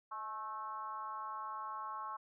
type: tone with frequency modulation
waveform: sine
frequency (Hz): 1087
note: C#6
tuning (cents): -34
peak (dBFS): -40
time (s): 0.11-2.17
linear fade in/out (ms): 10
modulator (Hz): 228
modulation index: 0.96
effects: none